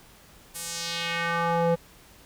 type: tone with band-pass filter sweep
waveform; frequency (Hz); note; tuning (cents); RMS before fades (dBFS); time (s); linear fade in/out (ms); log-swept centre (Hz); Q
square; 169; E3; +43; -27; 0.54-1.76; 20; 11000 to 470; 1.6
effects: pink hiss -53 dBFS RMS until 2.25 s